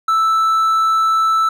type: tone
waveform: triangle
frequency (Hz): 1318.5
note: E6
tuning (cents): 0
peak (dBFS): -10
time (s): 0.08-1.49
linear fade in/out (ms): 5
effects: none